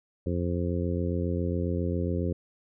harmonic tone, 87.31 Hz, F2, in tune, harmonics 1 / 2 / 3 / 4 / 5 / 6, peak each -29 / -32 / -34 / -35 / -36 / -37 dBFS, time 0.26-2.33 s, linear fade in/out 5 ms, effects none

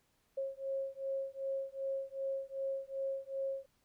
sine beating tone pair, 540 / 542.6 Hz, C#5 / C#5, -45 / -37 cents, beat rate 2.6 Hz, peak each -39 / -39 dBFS, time 0.37-3.66 s, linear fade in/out 10 ms, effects pink hiss -75 dBFS RMS until 3.84 s

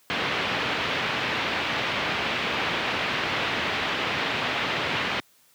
white low-pass noise, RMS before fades -27 dBFS, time 0.1-5.2 s, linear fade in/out 0 ms, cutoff 3200 Hz, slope 24 dB/octave, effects white hiss -60 dBFS RMS until 5.54 s + high-pass 100 Hz 12 dB/octave

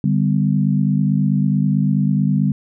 sine chord, G major, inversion second, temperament equal with one note detuned, 146.83 / 196 / 251.5 Hz, D3 / G3 / B3, 0 / 0 / +32 cents, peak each -17 / -17 / -22 dBFS, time 0.04-2.52 s, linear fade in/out 2 ms, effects none

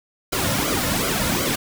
pink noise with flanger, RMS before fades -22 dBFS, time 0.32-1.56 s, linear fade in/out 10 ms, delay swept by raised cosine 1.1 to 2.6 ms, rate 2.7 Hz, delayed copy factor -0.75, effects none

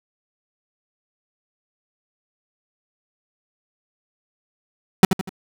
35% pulse tone with echo, 188.5 Hz, F#3, 32 cents sharp, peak -4 dBFS, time 5.03-5.05 s, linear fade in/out 2 ms, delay 81 ms, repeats 3, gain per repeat -8 dB, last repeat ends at 5.293 s, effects none

